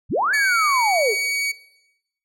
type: linear two-way sweep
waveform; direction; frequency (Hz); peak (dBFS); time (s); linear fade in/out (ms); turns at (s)
sine; up then down; 34.94 to 1760 to 370.1; -17; 0.09-1.15; 50; 0.34
type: tone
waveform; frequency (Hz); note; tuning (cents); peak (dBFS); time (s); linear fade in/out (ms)
sawtooth; 2255; C#7; +29; -18; 0.33-1.52; 10
effects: noise-tail reverb RT60 0.9 s tail -19 dB re dry + low-pass 11000 Hz 12 dB/octave